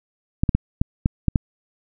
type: clicks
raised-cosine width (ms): 5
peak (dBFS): -4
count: 7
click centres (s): 0.435 / 0.492 / 0.55 / 0.815 / 1.059 / 1.283 / 1.358
effects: none